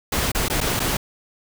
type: noise with dropouts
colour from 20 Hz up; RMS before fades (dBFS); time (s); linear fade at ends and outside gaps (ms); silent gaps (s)
pink; -22; 0.12-0.97; 5; 0.318-0.348 / 0.484-0.499 / 0.605-0.611 / 0.795-0.801
effects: none